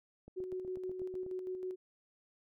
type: click train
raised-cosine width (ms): 2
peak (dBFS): -38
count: 9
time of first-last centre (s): 0.28-1.264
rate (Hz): 8.13
type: tone with tremolo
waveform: sine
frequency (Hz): 370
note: F#4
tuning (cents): 0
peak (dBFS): -36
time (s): 0.36-1.76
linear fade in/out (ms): 20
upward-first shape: square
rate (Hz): 6.3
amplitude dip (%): 40
effects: none